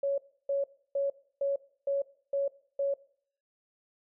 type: tone bursts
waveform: sine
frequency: 557 Hz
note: C#5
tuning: 8 cents sharp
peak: -26 dBFS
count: 7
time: 0.03-2.94 s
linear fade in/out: 5 ms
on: 150 ms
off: 310 ms
effects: noise-tail reverb RT60 0.6 s tail -20 dB re dry